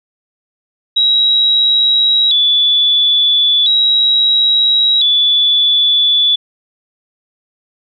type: tone with vibrato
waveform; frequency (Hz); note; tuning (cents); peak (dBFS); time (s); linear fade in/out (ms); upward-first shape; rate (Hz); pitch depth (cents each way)
sine; 3648; A#7; -38; -8; 0.96-6.36; 10; square; 0.37; 95
effects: none